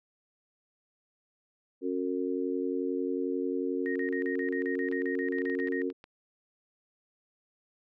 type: harmonic tone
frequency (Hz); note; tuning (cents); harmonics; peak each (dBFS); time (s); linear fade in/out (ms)
91.2; F#2; -24; 3 / 4 / 5; -32 / -33 / -34; 1.81-5.93; 50
type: tone bursts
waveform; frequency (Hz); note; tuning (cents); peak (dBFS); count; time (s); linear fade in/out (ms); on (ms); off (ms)
sine; 1864.7; A#6; 0; -35; 15; 3.86-5.818; 0; 96; 37
type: clicks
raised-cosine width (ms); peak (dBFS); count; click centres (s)
0.3; -32; 8; 4.915 / 5.385 / 5.453 / 5.499 / 5.6 / 5.674 / 5.902 / 6.041
effects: none